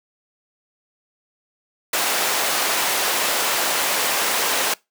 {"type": "high-pass noise", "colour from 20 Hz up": "pink", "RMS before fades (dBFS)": -21, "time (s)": [1.93, 4.74], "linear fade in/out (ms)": 5, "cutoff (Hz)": 580, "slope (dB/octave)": 12, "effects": ["noise-tail reverb RT60 0.2 s tail -23 dB re dry"]}